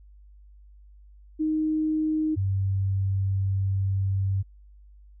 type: tone pair in turn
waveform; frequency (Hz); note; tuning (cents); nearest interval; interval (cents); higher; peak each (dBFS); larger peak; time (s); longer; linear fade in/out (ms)
sine; 311.1 / 96.98; D#4 / G2; 0 / -18; octave + minor sixth; 2018; first; -22; neither; 1.39-2.36 / 2.36-4.43; second; 20
effects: added 50 Hz sine -48 dBFS peak until 5.2 s